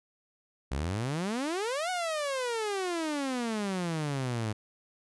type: exponential two-way sweep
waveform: sawtooth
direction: up then down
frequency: 61.74 to 746 to 104.1 Hz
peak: -26 dBFS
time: 0.71-4.53 s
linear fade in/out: 10 ms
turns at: 1.9 s
effects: resampled to 24000 Hz